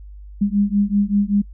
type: beating tone pair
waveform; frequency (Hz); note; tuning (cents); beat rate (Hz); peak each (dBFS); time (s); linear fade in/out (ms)
sine; 200.4 / 205.6; G3 / G#3; +38 / -17; 5.2; -18; 0.41-1.42; 10
effects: noise-tail reverb RT60 0.1 s tail -26 dB re dry + added 50 Hz sine -35 dBFS peak until 1.53 s